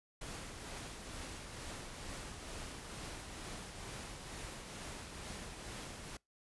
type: noise with tremolo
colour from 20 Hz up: pink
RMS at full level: -45 dBFS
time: 0.21-6.17 s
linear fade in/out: 5 ms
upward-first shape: triangle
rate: 2.2 Hz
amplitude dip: 40%
effects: noise-tail reverb RT60 0.2 s tail -26 dB re dry + resampled to 24000 Hz